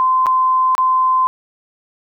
sine tone with dropouts, 1033 Hz, C6, 22 cents flat, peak -11 dBFS, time 0-1.27 s, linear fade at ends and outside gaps 0 ms, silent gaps 0.26-0.267 / 0.751-0.78 s, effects none

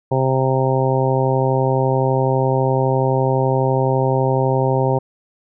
harmonic tone, 131.9 Hz, C3, 14 cents sharp, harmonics 1 / 2 / 3 / 4 / 5 / 6 / 7, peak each -18 / -26 / -21 / -21 / -26 / -25 / -24 dBFS, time 0.11-4.99 s, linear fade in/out 10 ms, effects none

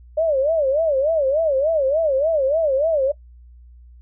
sine tone with vibrato, 590 Hz, D5, 8 cents sharp, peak -15 dBFS, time 0.17-3.12 s, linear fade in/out 10 ms, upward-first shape sine, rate 3.4 Hz, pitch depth 200 cents each way, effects noise-tail reverb RT60 0.1 s tail -17 dB re dry + added 60 Hz sine -42 dBFS peak until 4.01 s

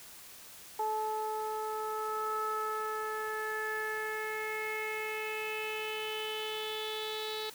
sawtooth tone with low-pass filter sweep, 432.9 Hz, A4, 28 cents flat, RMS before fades -36 dBFS, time 0.79-7.5 s, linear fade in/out 5 ms, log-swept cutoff 910 to 4000 Hz, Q 6.1, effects white hiss -51 dBFS RMS until 7.54 s

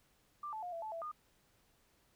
sine tone with pitch steps, 1183 / 871 / 713 / 670 / 869 / 665 / 1221 Hz, D6 / A5 / F5 / E5 / A5 / E5 / D#6, +12 / -18 / +36 / +28 / -22 / +15 / -33 cents, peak -40 dBFS, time 0.43-1.116 s, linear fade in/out 5 ms, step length 98 ms, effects pink hiss -72 dBFS RMS until 2.15 s

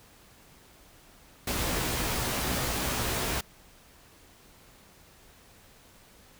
pink noise with comb filter, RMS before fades -30 dBFS, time 1.47-3.41 s, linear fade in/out 5 ms, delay 16 ms, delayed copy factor +0.6, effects pink hiss -56 dBFS RMS until 6.39 s

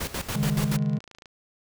pink noise with tremolo, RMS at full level -30 dBFS, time 0-0.77 s, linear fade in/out 10 ms, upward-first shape square, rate 7 Hz, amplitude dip 75%
triangle chord, C# suspended second, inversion none, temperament equal with one note detuned, 138.59 / 155.56 / 207.1 Hz, C#3 / D#3 / G#3, 0 / 0 / -5 cents, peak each -25 dBFS, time 0.35-0.99 s, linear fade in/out 10 ms
click train, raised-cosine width 0.2 ms, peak -29 dBFS, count 17, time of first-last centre 0.68-1.258 s, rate 27.7 Hz
effects none

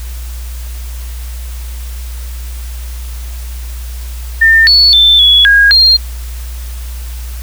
sine tone with pitch steps, 1805 / 4425 / 3542 / 3381 / 1635 / 4206 Hz, A6 / C#8 / A7 / G#7 / G#6 / C8, +44 / -4 / +11 / +30 / -28 / +8 cents, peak -3 dBFS, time 4.41-5.97 s, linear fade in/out 10 ms, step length 260 ms, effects added 60 Hz sine -20 dBFS peak until 7.42 s + white hiss -34 dBFS RMS until 7.42 s

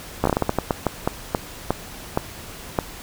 slowing click train, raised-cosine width 1 ms, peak -4 dBFS, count 16, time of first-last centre 0.24-2.788 s, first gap 14 ms, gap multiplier 1.31, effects pink hiss -38 dBFS RMS until 3.02 s

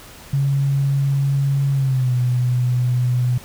sine tone with pitch glide, 138.59 to 124.18 Hz, C#3 to B2, 0 to +10 cents, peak -15 dBFS, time 0.33-3.38 s, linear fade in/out 5 ms, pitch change -190 cents, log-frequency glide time 1.72-2.14 s, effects pink hiss -41 dBFS RMS until 3.44 s

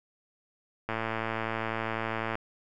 click train, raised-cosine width 0.5 ms, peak -16 dBFS, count 165, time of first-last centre 0.89-2.354 s, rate 112 Hz, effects none

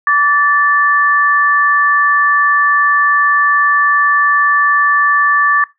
sine tone pair together, 1157.4 / 1760 Hz, D6 / A6, -26 / 0 cents, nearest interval perfect fifth, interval 726 cents, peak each -11 dBFS, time 0.07-5.64 s, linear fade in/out 2 ms, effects noise-tail reverb RT60 0.2 s tail -20 dB re dry

